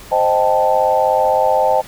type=chord; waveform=sine; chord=A half-diminished seventh; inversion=first; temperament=equal; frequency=523.3 / 622.3 / 784 / 880 Hz; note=C5 / Eb5 / G5 / A5; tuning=0 / 0 / 0 / 0 cents; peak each=-17 dBFS; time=0.11-1.82 s; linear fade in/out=20 ms; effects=pink hiss -38 dBFS RMS until 1.87 s